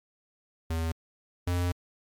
square tone pair in turn, 81.8 / 88.42 Hz, E2 / F2, -13 / +22 cents, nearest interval minor second, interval 135 cents, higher second, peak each -28 / -26 dBFS, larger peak second, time 0.7-0.92 / 1.47-1.72 s, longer second, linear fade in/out 5 ms, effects MP3 96 kbps

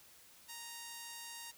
5% pulse tone, 932.3 Hz, A#5, in tune, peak -34 dBFS, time 0.48-1.52 s, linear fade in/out 20 ms, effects white hiss -61 dBFS RMS until 1.57 s

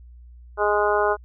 harmonic tone, 207.7 Hz, G#3, in tune, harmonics 2 / 3 / 4 / 5 / 6 / 7, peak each -22 / -24 / -25 / -26 / -27 / -27 dBFS, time 0.57-1.17 s, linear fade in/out 50 ms, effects added 60 Hz sine -42 dBFS peak until 1.24 s

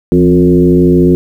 sine tone with frequency modulation, 261.6 Hz, C4, in tune, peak -4 dBFS, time 0.12-1.15 s, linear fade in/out 0 ms, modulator 93.5 Hz, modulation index 1.5, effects 7-bit

